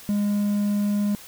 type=tone; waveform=triangle; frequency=205.3 Hz; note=G#3; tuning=20 cents flat; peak=-18 dBFS; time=0.09-1.15 s; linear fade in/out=0 ms; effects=white hiss -44 dBFS RMS until 1.27 s